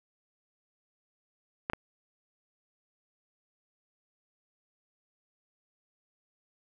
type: clicks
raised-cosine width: 0.5 ms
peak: -15 dBFS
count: 2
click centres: 1.699 / 1.734 s
effects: 9-bit